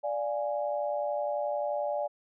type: chord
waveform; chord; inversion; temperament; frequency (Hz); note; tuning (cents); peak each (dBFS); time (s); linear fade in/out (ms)
sine; D diminished; none; equal; 587.3 / 698.5 / 830.6; D5 / F5 / Ab5; 0 / 0 / 0; -30 / -36 / -35; 0.03-2.08; 20
effects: none